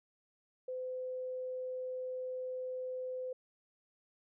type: tone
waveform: sine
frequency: 510 Hz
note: C5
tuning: 44 cents flat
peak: -37 dBFS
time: 0.68-3.33 s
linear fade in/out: 5 ms
effects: none